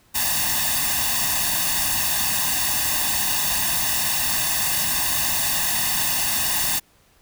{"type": "noise with comb filter", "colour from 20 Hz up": "white", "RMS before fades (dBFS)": -22, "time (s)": [0.14, 6.8], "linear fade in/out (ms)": 20, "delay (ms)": 1.1, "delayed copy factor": 1, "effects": ["pink hiss -58 dBFS RMS until 7.21 s"]}